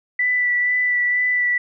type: tone with vibrato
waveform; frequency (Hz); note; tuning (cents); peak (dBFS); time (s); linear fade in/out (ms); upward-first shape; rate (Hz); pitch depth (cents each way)
sine; 1975.5; B6; 0; -16; 0.19-1.58; 5; sine; 2.1; 15
effects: none